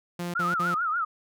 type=tone bursts; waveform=sawtooth; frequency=174.61 Hz; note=F3; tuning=in tune; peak=-26 dBFS; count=3; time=0.19-0.744 s; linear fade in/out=5 ms; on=150 ms; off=52 ms
type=tone with vibrato; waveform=sine; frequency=1330 Hz; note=E6; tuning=15 cents sharp; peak=-24 dBFS; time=0.35-1.05 s; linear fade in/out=10 ms; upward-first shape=triangle; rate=6.8 Hz; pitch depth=170 cents each way
effects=none